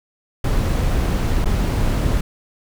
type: noise with dropouts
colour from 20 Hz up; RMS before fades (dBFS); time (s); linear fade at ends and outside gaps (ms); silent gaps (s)
brown; -18; 0.44-2.21; 5; 1.446-1.456
effects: none